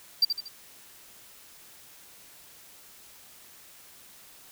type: tone with echo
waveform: triangle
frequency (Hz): 4699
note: D8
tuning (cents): 0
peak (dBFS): -16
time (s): 0.22-0.25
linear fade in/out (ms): 5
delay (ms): 78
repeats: 3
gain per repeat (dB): -7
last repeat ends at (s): 0.484
effects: white hiss -52 dBFS RMS until 4.51 s